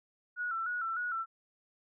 sine tone with vibrato, 1396.9 Hz, F6, in tune, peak -32 dBFS, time 0.36-1.26 s, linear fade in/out 50 ms, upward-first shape square, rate 3.3 Hz, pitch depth 73 cents each way, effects none

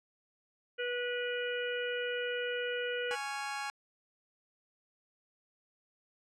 harmonic tone, 488.1 Hz, B4, 20 cents flat, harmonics 1 / 3 / 4 / 5 / 6, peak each -35 / -38 / -45 / -44 / -42 dBFS, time 0.78-3.16 s, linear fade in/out 20 ms
25% pulse chord, Db major, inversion second, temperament just, 831.5 / 1108.7 / 1385.9 Hz, Ab5 / Db6 / F6, +2 / 0 / -14 cents, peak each -34 / -39 / -40 dBFS, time 3.11-3.7 s, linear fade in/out 0 ms
effects low-pass 8000 Hz 12 dB/octave

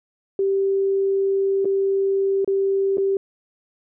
sine tone with dropouts, 390.7 Hz, G4, 6 cents flat, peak -17 dBFS, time 0.39-3.17 s, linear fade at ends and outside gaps 2 ms, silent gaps 1.647-1.654 / 2.446-2.476 / 2.972-2.981 s, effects none

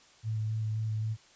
sine tone with vibrato, 109.3 Hz, A2, 11 cents flat, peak -29 dBFS, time 0.23-1.17 s, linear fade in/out 50 ms, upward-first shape square, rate 3.8 Hz, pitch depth 12 cents each way, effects white hiss -59 dBFS RMS until 1.35 s + resampled to 16000 Hz

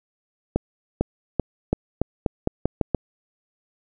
accelerating click train, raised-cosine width 2 ms, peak -6 dBFS, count 10, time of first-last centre 0.56-2.947 s, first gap 450 ms, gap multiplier 0.86, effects none

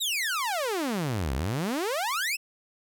sawtooth exponential two-way sweep, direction down then up, 3982 to 60.9 to 2759 Hz, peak -23 dBFS, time 0-2.37 s, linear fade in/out 20 ms, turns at 1.34 s, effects none

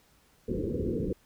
white low-pass noise, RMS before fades -31 dBFS, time 0.48-1.13 s, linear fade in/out 5 ms, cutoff 500 Hz, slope 96 dB/octave, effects pink hiss -64 dBFS RMS until 1.25 s

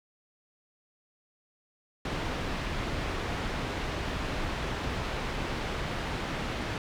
pink low-pass noise, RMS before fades -33 dBFS, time 2.05-6.78 s, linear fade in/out 2 ms, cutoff 3300 Hz, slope 12 dB/octave, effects none

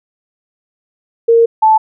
sine tone pair in turn, 461.8 / 873.8 Hz, A#4 / A5, -16 / -12 cents, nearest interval major seventh, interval 1104 cents, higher second, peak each -5 dBFS, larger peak neither, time 1.28-1.46 / 1.62-1.78 s, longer first, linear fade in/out 10 ms, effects none

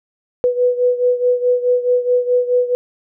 sine beating tone pair, 492.8 / 497.5 Hz, B4 / B4, -4 / +13 cents, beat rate 4.7 Hz, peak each -14 / -18 dBFS, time 0.44-2.75 s, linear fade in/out 0 ms, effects none

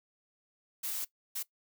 blue noise bursts at uneven times, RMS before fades -36 dBFS, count 2, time 0.83-1.05 / 1.35-1.43 s, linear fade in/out 10 ms, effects noise-tail reverb RT60 0.1 s tail -19 dB re dry

